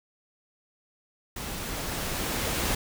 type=noise with level ramp; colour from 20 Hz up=pink; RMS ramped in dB=-36 to -27 dBFS; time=1.36-2.75 s; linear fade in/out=5 ms; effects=none